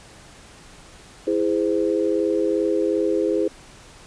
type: chord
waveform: sine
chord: E augmented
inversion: none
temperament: just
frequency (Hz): 329.6 / 412 / 515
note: E4 / G#4 / B#4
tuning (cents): 0 / -14 / -28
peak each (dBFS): -22 / -22 / -24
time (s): 1.27-3.48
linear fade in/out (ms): 5
effects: pink hiss -46 dBFS RMS until 4.06 s + resampled to 22050 Hz